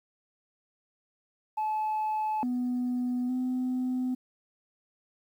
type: tone with pitch steps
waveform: sine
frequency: 862 / 247.7 / 253.8 Hz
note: A5 / B3 / B3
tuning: -36 / +5 / +47 cents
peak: -25 dBFS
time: 1.57-4.15 s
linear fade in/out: 10 ms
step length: 860 ms
effects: tanh soft clip ceiling -25 dBFS + 10-bit